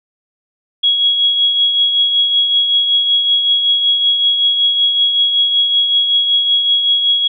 sine tone with tremolo, 3322 Hz, G#7, in tune, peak -8 dBFS, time 0.83-7.28 s, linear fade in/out 10 ms, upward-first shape triangle, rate 5.3 Hz, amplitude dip 50%, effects none

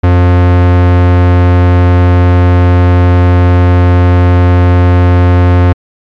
45% pulse tone, 88.8 Hz, F2, 29 cents sharp, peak -3 dBFS, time 0.03-5.73 s, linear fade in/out 10 ms, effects low-pass 2000 Hz 12 dB/octave + MP3 96 kbps

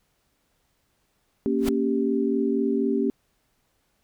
sine chord, G diminished, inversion first, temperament equal, 233.1 / 277.2 / 392 Hz, Bb3 / Db4 / G4, 0 / 0 / 0 cents, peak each -25 dBFS, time 1.46-3.1 s, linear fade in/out 0 ms
pink noise with exponential growth, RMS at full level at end -25 dBFS, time 1.58-1.69 s, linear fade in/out 5 ms, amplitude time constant 23 ms
effects pink hiss -70 dBFS RMS until 4.03 s

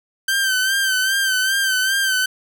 sawtooth tone with vibrato, 1553 Hz, G6, 17 cents flat, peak -13 dBFS, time 0.28-2.26 s, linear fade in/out 5 ms, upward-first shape sine, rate 2.5 Hz, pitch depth 51 cents each way, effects none

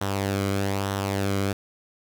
sawtooth tone with flanger, 98.5 Hz, G2, 9 cents sharp, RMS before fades -26 dBFS, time 0.01-1.53 s, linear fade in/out 5 ms, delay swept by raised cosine 0.42 to 1.14 ms, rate 1.1 Hz, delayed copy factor -0.5, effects 9-bit

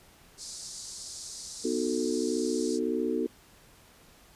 pink band-pass noise, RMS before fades -42 dBFS, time 0.37-2.8 s, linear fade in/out 50 ms, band 4300 to 9200 Hz, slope 48 dB/octave
sine chord, B dominant seventh, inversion none, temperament just, 246.9 / 308.7 / 370.4 / 444.5 Hz, B3 / D#4 / F#4 / A4, 0 / -14 / +2 / +18 cents, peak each -32 dBFS, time 1.64-3.27 s, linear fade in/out 10 ms
effects pink hiss -57 dBFS RMS until 4.35 s + resampled to 32000 Hz

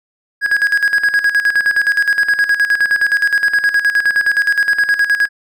triangle tone with tremolo, 1652 Hz, G#6, 10 cents flat, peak -7 dBFS, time 0.41-5.29 s, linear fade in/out 50 ms, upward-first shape square, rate 9.6 Hz, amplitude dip 70%, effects none

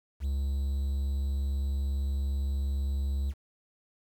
triangle tone with quantisation, 68.8 Hz, C#2, 12 cents flat, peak -25 dBFS, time 0.2-3.34 s, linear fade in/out 50 ms, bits 9, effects none

